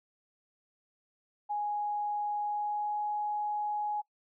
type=tone with pitch glide; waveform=sine; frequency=830.6 to 836.4 Hz; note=G#5 to G#5; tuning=0 to +12 cents; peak=-30 dBFS; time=1.49-4.02 s; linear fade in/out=20 ms; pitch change=+12 cents; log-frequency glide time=2.39-3 s; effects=noise-tail reverb RT60 0.1 s tail -21 dB re dry